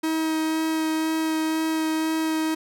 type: tone with vibrato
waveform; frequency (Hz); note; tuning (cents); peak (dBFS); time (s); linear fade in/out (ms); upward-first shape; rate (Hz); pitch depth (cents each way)
45% pulse; 317.7; D#4; +36; -22; 0.03-2.55; 10; sine; 2; 9
effects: none